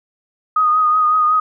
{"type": "tone with vibrato", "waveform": "sine", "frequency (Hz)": 1243, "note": "D#6", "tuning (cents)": -2, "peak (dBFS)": -11, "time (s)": [0.56, 1.4], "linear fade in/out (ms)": 5, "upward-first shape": "triangle", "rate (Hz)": 5.4, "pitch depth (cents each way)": 34, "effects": []}